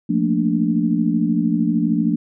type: chord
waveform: sine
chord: Bb major seventh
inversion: second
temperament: equal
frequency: 174.61 / 220 / 233.1 / 293.7 Hz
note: F3 / A3 / Bb3 / D4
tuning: 0 / 0 / 0 / 0 cents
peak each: -21 dBFS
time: 0.09-2.16 s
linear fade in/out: 10 ms
effects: none

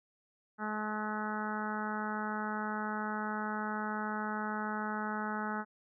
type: harmonic tone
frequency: 213.2 Hz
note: G#3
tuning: 46 cents sharp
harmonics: 1 / 2 / 3 / 4 / 5 / 6 / 7 / 8 / 9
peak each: -38 / -45 / -47 / -40 / -46 / -41 / -41 / -49 / -53 dBFS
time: 0.58-5.65 s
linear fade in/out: 50 ms
effects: none

